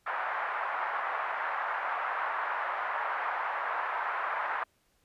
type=band-pass noise; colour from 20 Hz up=pink; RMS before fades=-33 dBFS; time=0.06-4.64 s; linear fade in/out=10 ms; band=790 to 1700 Hz; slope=24 dB/octave; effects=pink hiss -71 dBFS RMS until 5.04 s + resampled to 32000 Hz